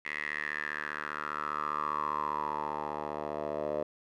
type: tone with band-pass filter sweep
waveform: 10% pulse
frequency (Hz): 75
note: D2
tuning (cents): +37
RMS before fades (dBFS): -35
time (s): 0.05-3.83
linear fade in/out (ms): 5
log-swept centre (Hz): 2100 to 600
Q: 6.8
effects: none